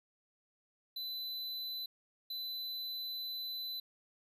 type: tone bursts at uneven times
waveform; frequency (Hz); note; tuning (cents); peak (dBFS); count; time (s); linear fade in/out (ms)
square; 4010; B7; +26; -39; 2; 0.96-1.86 / 2.3-3.8; 5
effects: 13-bit